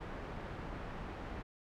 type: low-pass noise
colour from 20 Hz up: pink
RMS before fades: -44 dBFS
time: 0-1.43 s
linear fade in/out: 20 ms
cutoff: 1700 Hz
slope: 12 dB/octave
effects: none